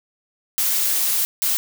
blue noise bursts at uneven times, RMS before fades -20 dBFS, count 2, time 0.58-1.25 / 1.42-1.57 s, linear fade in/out 0 ms, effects none

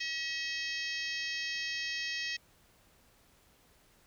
harmonic tone with a mistuned harmonic, 640 Hz, D#5, 49 cents sharp, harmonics 3 / 4 / 5 / 6 / 7 / 8 / 9 / 10, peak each -38 / -40 / -43 / -46 / -43 / -45 / -45 / -50 dBFS, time 0-2.37 s, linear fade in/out 10 ms, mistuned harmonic 9, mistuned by -66 cents, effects pink hiss -65 dBFS RMS until 4.06 s

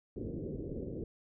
white low-pass noise, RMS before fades -40 dBFS, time 0.16-1.04 s, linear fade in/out 2 ms, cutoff 470 Hz, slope 48 dB/octave, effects none

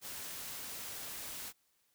white noise, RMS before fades -44 dBFS, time 0.01-1.53 s, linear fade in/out 50 ms, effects white hiss -75 dBFS RMS until 1.94 s

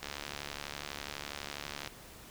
click train, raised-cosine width 0.2 ms, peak -21 dBFS, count 134, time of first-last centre 0.03-1.875 s, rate 72.1 Hz, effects pink hiss -52 dBFS RMS until 2.3 s

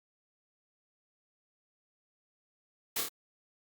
white noise with echo, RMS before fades -32 dBFS, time 2.96-3.01 s, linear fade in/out 5 ms, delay 26 ms, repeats 3, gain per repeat -3 dB, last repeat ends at 3.088 s, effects high-pass 150 Hz 12 dB/octave + Opus 48 kbps

